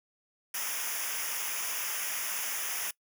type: noise with comb filter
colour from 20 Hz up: white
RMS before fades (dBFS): -34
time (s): 0.54-2.91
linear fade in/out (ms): 5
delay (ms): 0.24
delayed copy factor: -1
effects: noise-tail reverb RT60 0.1 s tail -22 dB re dry